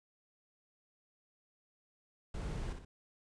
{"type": "noise with echo", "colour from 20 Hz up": "brown", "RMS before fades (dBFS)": -40, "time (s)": [2.34, 2.73], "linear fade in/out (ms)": 5, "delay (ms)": 60, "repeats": 2, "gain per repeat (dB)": -6, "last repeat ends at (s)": 2.85, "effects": ["resampled to 22050 Hz"]}